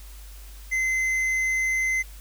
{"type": "tone with tanh clipping", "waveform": "sine", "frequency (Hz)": 2057, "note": "C7", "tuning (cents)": -30, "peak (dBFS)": -23, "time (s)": [0.71, 2.03], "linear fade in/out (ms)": 20, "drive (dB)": 8, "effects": ["added 50 Hz sine -40 dBFS peak until 2.2 s", "white hiss -50 dBFS RMS until 2.2 s"]}